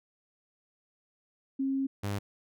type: tone pair in turn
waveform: sine / sawtooth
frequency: 269.8 / 101.06 Hz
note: C#4 / G#2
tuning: -47 / -47 cents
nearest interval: octave + perfect fourth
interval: 1700 cents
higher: first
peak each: -27 dBFS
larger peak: neither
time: 1.59-1.87 / 2.03-2.19 s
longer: first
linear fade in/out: 10 ms
effects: none